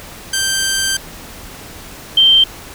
10% pulse / sine tone pair in turn, 1568 / 3136 Hz, G6 / G7, 0 / 0 cents, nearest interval octave, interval 1200 cents, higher second, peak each -6 dBFS, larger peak neither, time 0.33-0.97 / 2.17-2.44 s, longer first, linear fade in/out 5 ms, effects pink hiss -34 dBFS RMS until 2.74 s

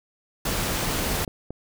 pink noise, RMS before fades -26 dBFS, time 0.45-1.25 s, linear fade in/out 5 ms
clicks, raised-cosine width 2 ms, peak -20 dBFS, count 3, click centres 1.034 / 1.278 / 1.506 s
effects none

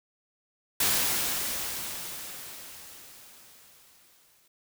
white noise with exponential decay, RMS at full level -24 dBFS, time 0.8-4.48 s, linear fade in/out 5 ms, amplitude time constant 800 ms, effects none

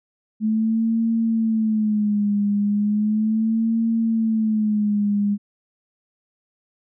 sine tone with vibrato, 215.4 Hz, A3, 37 cents flat, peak -17 dBFS, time 0.4-5.38 s, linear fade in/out 50 ms, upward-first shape sine, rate 0.36 Hz, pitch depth 94 cents each way, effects none

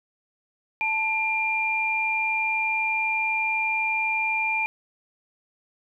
sine tone pair together, 880 / 2392 Hz, A5 / D7, 0 / +31 cents, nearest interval octave + perfect fourth, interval 1731 cents, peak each -28 / -23 dBFS, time 0.81-4.66 s, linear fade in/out 0 ms, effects 10-bit

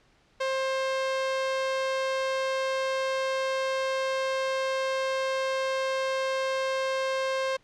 sawtooth tone, 530 Hz, C5, 22 cents sharp, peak -22 dBFS, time 0.4-7.57 s, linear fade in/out 10 ms, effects pink hiss -63 dBFS RMS until 7.63 s + low-pass 5000 Hz 12 dB/octave

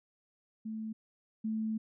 sine tone pair in turn, 219.4 / 219.4 Hz, A3 / A3, -5 / -5 cents, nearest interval unison, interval 0 cents, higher neither, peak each -36 / -31 dBFS, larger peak second, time 0.65-0.93 / 1.44-1.78 s, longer second, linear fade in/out 10 ms, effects none

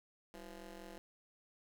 15% pulse ring-modulated tone, 174.61 Hz, F3, in tune, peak -40 dBFS, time 0.34-0.98 s, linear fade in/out 0 ms, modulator 152 Hz, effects none

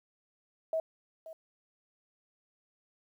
sine tone with echo, 644 Hz, E5, 41 cents flat, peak -28 dBFS, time 0.73-0.8 s, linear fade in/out 2 ms, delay 530 ms, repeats 1, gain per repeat -15 dB, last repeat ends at 1.33 s, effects 11-bit

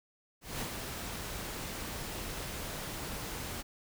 pink noise with ADSR envelope, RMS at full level -36 dBFS, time 0.41-3.63 s, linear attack 200 ms, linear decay 74 ms, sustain -4 dB, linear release 24 ms, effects none

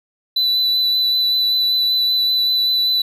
triangle tone with vibrato, 3985 Hz, B7, 15 cents sharp, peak -13 dBFS, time 0.36-3.02 s, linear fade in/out 5 ms, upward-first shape sine, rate 5.2 Hz, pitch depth 14 cents each way, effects none

